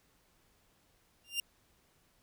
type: tone with exponential growth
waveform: sawtooth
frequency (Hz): 2794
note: F7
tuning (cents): 0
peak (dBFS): -25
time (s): 1.24-1.4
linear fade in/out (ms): 2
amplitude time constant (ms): 34
effects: pink hiss -70 dBFS RMS until 2.22 s